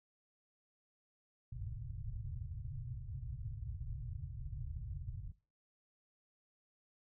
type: low-pass noise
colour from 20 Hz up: white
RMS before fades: -44 dBFS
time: 1.52-5.32 s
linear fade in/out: 5 ms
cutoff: 140 Hz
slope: 96 dB/octave
effects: noise-tail reverb RT60 0.3 s tail -17 dB re dry